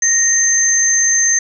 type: tone pair together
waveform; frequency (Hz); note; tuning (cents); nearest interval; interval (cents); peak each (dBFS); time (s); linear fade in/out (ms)
sine; 1864.7 / 6272; A#6 / G8; 0 / 0; octave + major sixth; 2100; -18 / -11; 0.02-1.39; 5
effects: none